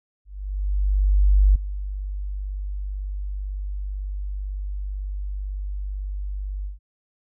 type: tone with ADSR envelope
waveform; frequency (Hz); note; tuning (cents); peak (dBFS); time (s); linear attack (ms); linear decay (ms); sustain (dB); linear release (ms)
sine; 49; G1; 0; -11; 0.25-6.79; 1300; 10; -15; 140
effects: none